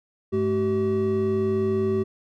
triangle tone cluster, 100.6 / 215.1 / 381.9 Hz, G2 / A3 / G4, +45 / -39 / -45 cents, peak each -28 / -25 / -20 dBFS, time 0.32-2.04 s, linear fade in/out 20 ms, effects none

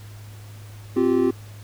triangle chord, C suspended fourth, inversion none, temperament equal with one note detuned, 261.6 / 349.2 / 386.8 Hz, C4 / F4 / G4, 0 / 0 / -23 cents, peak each -19 dBFS, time 0.96-1.31 s, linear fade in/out 10 ms, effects added 104 Hz sine -38 dBFS peak until 1.63 s + pink hiss -49 dBFS RMS until 1.63 s

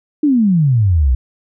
sine exponential sweep, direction down, 310.4 to 59.2 Hz, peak -9 dBFS, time 0.23-1.15 s, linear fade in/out 5 ms, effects none

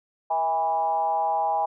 sine tone with frequency modulation, 816 Hz, G#5, 31 cents flat, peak -21 dBFS, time 0.3-1.66 s, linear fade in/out 10 ms, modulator 169 Hz, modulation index 0.83, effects none

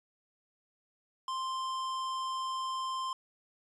sine tone with tanh clipping, 1046.5 Hz, C6, in tune, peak -35 dBFS, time 1.28-3.13 s, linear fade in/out 2 ms, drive 17 dB, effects resampled to 24000 Hz

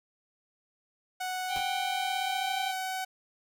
sawtooth tone with pitch glide, 740 to 752.9 Hz, F#5 to F#5, 0 to +30 cents, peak -28 dBFS, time 1.2-3.05 s, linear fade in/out 10 ms, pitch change +30 cents, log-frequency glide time 1.63-2.59 s
harmonic tone, 784 Hz, G5, in tune, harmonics 1 / 3 / 4 / 5, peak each -33 / -40 / -39 / -41 dBFS, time 1.48-2.74 s, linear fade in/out 50 ms
pink noise with exponential decay, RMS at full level -38 dBFS, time 1.56-1.69 s, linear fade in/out 0 ms, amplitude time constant 28 ms
effects none

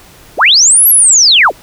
sine linear two-way sweep, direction up then down, 179.2 to 11840 to 224.7 Hz, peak -3 dBFS, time 0.37-1.52 s, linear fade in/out 50 ms, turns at 0.88 s, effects pink hiss -39 dBFS RMS until 1.62 s

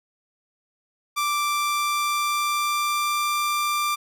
sawtooth tone with pitch glide, 1174.7 to 1184.2 Hz, D6 to D6, 0 to +14 cents, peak -18 dBFS, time 1.16-3.96 s, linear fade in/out 20 ms, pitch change +14 cents, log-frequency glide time 1.44-3.36 s, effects none

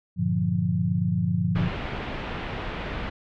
sine chord, G minor seventh, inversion none, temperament equal, 98 / 116.54 / 146.83 / 174.61 Hz, G2 / Bb2 / D3 / F3, 0 / 0 / 0 / 0 cents, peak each -28 / -29 / -29 / -24 dBFS, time 0.16-1.71 s, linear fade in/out 50 ms
pink low-pass noise, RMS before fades -32 dBFS, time 1.55-3.1 s, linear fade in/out 10 ms, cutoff 3100 Hz, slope 24 dB/octave
effects none

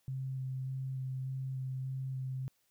sine tone with vibrato, 131.6 Hz, C3, 10 cents sharp, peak -35 dBFS, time 0.08-2.48 s, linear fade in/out 0 ms, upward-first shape square, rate 1.7 Hz, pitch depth 10 cents each way, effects white hiss -75 dBFS RMS until 2.7 s

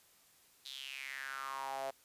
sawtooth tone with high-pass filter sweep, 135.2 Hz, C#3, 43 cents flat, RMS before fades -43 dBFS, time 0.65-1.91 s, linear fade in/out 10 ms, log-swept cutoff 3900 to 620 Hz, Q 5.8, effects white hiss -66 dBFS RMS until 2.04 s + resampled to 32000 Hz

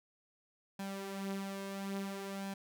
sawtooth tone with flanger, 196 Hz, G3, in tune, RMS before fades -41 dBFS, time 0.79-2.54 s, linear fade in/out 5 ms, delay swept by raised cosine 1.2 to 7 ms, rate 0.59 Hz, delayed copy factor +0.55, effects none

